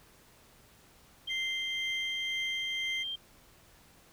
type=tone; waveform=sine; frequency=3173 Hz; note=G7; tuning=20 cents sharp; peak=-34 dBFS; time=1.27-3.16 s; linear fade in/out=10 ms
type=tone with tremolo; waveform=triangle; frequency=2082 Hz; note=C7; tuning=9 cents flat; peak=-31 dBFS; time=1.29-3.04 s; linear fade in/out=20 ms; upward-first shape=triangle; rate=2 Hz; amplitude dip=35%
effects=pink hiss -60 dBFS RMS until 4.12 s